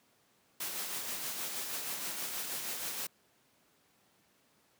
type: noise with tremolo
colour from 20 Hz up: white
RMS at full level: -37 dBFS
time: 0.6-3.07 s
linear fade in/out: 5 ms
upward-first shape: sine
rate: 6.3 Hz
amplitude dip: 35%
effects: pink hiss -69 dBFS RMS until 4.79 s + high-pass 150 Hz 12 dB/octave